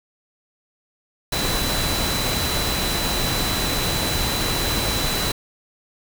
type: tone in noise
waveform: sine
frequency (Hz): 3985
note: B7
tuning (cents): +15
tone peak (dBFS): -27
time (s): 1.32-5.32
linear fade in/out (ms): 5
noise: pink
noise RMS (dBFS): -23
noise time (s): 1.32-5.32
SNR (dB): -7
effects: none